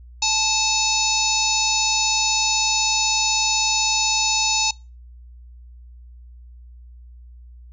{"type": "harmonic tone with a mistuned harmonic", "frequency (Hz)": 872, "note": "A5", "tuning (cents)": -16, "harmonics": [1, 3, 4, 5, 6, 7, 8], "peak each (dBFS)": [-25, -25, -25, -25, -25, -25, -25], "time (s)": [0.22, 4.71], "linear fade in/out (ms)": 5, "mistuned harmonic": 4, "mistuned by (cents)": 130, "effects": ["noise-tail reverb RT60 0.3 s tail -24 dB re dry", "added 60 Hz sine -40 dBFS peak until 7.72 s"]}